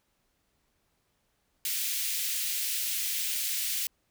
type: high-pass noise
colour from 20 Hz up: white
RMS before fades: -31 dBFS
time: 1.65-3.87 s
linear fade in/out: 2 ms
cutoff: 2100 Hz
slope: 24 dB/octave
effects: pink hiss -74 dBFS RMS until 4.1 s